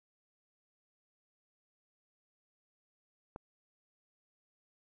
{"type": "click", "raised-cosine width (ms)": 1, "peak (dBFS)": -29, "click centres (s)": 3.361, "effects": []}